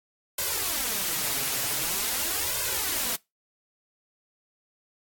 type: noise with flanger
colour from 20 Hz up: white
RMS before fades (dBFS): -28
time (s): 0.38-3.16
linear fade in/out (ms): 5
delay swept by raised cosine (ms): 1.9 to 7.4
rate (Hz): 0.45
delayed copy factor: +0.95
effects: noise-tail reverb RT60 0.2 s tail -23 dB re dry + AAC 64 kbps